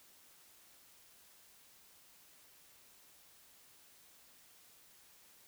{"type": "silence", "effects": ["white hiss -63 dBFS RMS until 5.47 s"]}